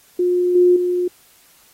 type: tone with level steps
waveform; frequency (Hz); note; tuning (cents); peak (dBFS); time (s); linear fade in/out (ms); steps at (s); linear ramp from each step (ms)
sine; 357.3; F4; +40; -14 / -9 / -16; 0.19-1.08; 5; 0.55 / 0.76; 5
effects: white hiss -52 dBFS RMS until 1.73 s + AAC 48 kbps